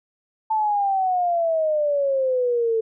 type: exponential sweep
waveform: sine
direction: down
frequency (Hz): 885 to 442.6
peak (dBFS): -18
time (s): 0.5-2.81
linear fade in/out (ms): 10
effects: none